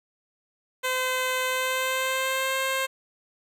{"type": "tone with pitch glide", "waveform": "10% pulse", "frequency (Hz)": [513, 530.5], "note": ["C5", "C5"], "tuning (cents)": [-34, 24], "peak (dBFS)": -16, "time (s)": [0.83, 2.87], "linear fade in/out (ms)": 20, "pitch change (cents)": 58, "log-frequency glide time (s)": [1.46, 2.56], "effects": []}